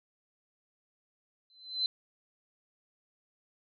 sine tone with exponential growth, 4055 Hz, B7, 45 cents sharp, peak -24 dBFS, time 1.5-1.86 s, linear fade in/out 1 ms, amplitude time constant 78 ms, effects none

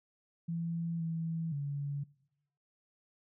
sine tone with pitch steps, 167.5 / 163.9 / 142.5 Hz, E3 / E3 / C#3, +28 / -10 / +48 cents, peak -33 dBFS, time 0.48-2.04 s, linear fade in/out 10 ms, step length 520 ms, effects noise-tail reverb RT60 0.9 s tail -23 dB re dry

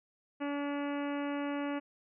harmonic tone, 286.3 Hz, D4, 44 cents flat, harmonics 1 / 2 / 3 / 4 / 5 / 6 / 7 / 8 / 9 / 10, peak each -34 / -40 / -44 / -46 / -48 / -50 / -51 / -52 / -53 / -54 dBFS, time 0.4-1.8 s, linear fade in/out 20 ms, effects none

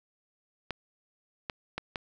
clicks, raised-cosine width 0.3 ms, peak -17 dBFS, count 4, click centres 0.707 / 1.498 / 1.78 / 1.958 s, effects none

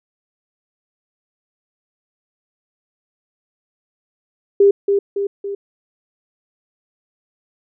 sine tone with echo, 400 Hz, G4, 35 cents sharp, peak -7 dBFS, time 4.6-4.71 s, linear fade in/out 5 ms, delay 280 ms, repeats 3, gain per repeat -5 dB, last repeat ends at 5.55 s, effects none

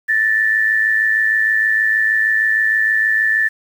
sine tone pair together, 1760 / 1866.4 Hz, A6 / A#6, 0 / +2 cents, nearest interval minor second, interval 102 cents, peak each -13 / -21 dBFS, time 0.08-3.49 s, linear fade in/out 20 ms, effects 7-bit

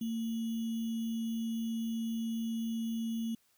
sine tone with sample-and-hold, 226.9 Hz, A#3, 47 cents flat, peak -32 dBFS, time 0.01-3.35 s, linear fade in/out 5 ms, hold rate 3150 Hz, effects white hiss -71 dBFS RMS until 3.57 s

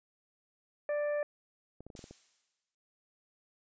harmonic tone, 589 Hz, D5, 5 cents sharp, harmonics 1 / 2 / 3 / 4, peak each -30 / -48 / -43 / -53 dBFS, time 0.89-1.23 s, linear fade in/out 2 ms
clicks, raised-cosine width 2 ms, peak -35 dBFS, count 7, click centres 1.806 / 1.866 / 1.902 / 1.952 / 1.992 / 2.041 / 2.11 s
blue noise with exponential decay, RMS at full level -47 dBFS, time 1.96-2.75 s, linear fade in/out 2 ms, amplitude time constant 170 ms
effects resampled to 16000 Hz

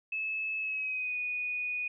sine tone with pitch glide, 2600 to 2475 Hz, E7 to D#7, -24 to -10 cents, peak -31 dBFS, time 0.12-1.88 s, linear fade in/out 5 ms, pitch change -86 cents, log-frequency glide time 0.59-1.17 s, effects none

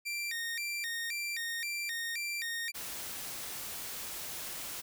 sawtooth tone with vibrato, 2088 Hz, C7, 4 cents flat, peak -31 dBFS, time 0.05-2.72 s, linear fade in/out 20 ms, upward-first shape square, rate 1.9 Hz, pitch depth 210 cents each way
white noise, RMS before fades -41 dBFS, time 2.74-4.82 s, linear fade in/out 20 ms
effects none

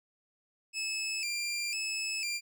20% pulse tone with vibrato, 2489 Hz, D#7, in tune, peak -27 dBFS, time 0.73-2.41 s, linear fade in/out 50 ms, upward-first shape square, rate 1 Hz, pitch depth 76 cents each way, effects none

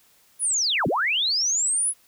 sine linear two-way sweep, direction down then up, 10548 to 110 to 10548 Hz, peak -20 dBFS, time 0.39-1.94 s, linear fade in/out 50 ms, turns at 0.87 s, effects white hiss -59 dBFS RMS until 2.07 s

